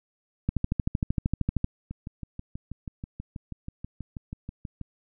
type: two click trains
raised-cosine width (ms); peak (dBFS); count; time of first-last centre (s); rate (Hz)
5; -23 / -12; 19 / 16; 1.91-4.813 / 0.49-1.644; 6.2 / 13
effects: none